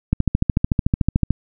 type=click train; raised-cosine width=5 ms; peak=-3 dBFS; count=17; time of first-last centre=0.13-1.306 s; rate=13.6 Hz; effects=none